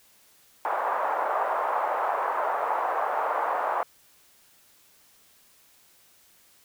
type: band-pass noise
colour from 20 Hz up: white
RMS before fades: -27 dBFS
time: 0.65-3.83 s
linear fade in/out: 0 ms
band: 590 to 1100 Hz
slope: 24 dB/octave
effects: white hiss -59 dBFS RMS until 6.64 s